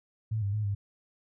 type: tone with pitch steps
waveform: sine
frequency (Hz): 109.8 / 100.1 / 106.6 / 100.7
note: A2 / G2 / G#2 / G2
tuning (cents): -3 / +37 / +46 / +47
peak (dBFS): -27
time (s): 0.31-0.75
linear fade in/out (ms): 10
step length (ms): 110
effects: none